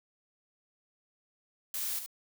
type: noise with echo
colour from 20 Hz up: blue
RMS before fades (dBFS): -35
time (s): 1.74-1.99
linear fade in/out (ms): 2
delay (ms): 72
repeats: 1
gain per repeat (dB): -7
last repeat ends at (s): 2.062
effects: none